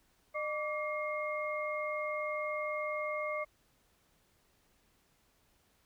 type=tone cluster; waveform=sine; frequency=607 / 1160 / 2137 Hz; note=D#5 / D6 / C7; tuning=-43 / -22 / +36 cents; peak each=-36 / -39 / -39 dBFS; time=0.34-3.45 s; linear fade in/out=20 ms; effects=pink hiss -71 dBFS RMS until 5.85 s